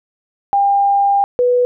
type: tone pair in turn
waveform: sine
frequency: 800 / 492.5 Hz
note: G5 / B4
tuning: +35 / -5 cents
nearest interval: minor sixth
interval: 840 cents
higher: first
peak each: -10 dBFS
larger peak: neither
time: 0.53-1.24 / 1.39-1.65 s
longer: first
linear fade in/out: 0 ms
effects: none